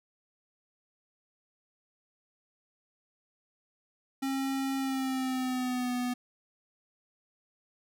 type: tone with pitch glide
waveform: square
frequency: 269.6 to 247.2 Hz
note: C#4 to B3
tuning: -48 to +2 cents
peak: -30 dBFS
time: 4.22-6.14 s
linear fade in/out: 10 ms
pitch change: -150 cents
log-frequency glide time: 4.77-5.92 s
effects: none